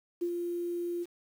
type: tone with ADSR envelope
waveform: sine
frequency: 347.1 Hz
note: F4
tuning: 11 cents flat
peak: -27 dBFS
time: 0.21-1.06 s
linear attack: 14 ms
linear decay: 70 ms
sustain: -4 dB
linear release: 38 ms
effects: 9-bit